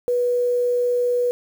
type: tone with quantisation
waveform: sine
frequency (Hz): 488.8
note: B4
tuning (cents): -18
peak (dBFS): -17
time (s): 0.08-1.31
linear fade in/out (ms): 0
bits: 7
effects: none